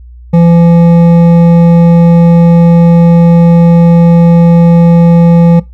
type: tone with hard clipping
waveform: triangle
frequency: 169.6 Hz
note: E3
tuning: 50 cents sharp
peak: -3 dBFS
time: 0.33-5.6 s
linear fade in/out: 10 ms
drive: 13 dB
effects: noise-tail reverb RT60 0.2 s tail -19 dB re dry + added 60 Hz sine -28 dBFS peak until 5.73 s